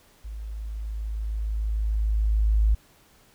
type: tone with level ramp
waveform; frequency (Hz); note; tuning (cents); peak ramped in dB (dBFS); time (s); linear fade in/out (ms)
sine; 53.4; G#1; +49; -33 to -16; 0.24-2.75; 10
effects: pink hiss -58 dBFS RMS until 3.34 s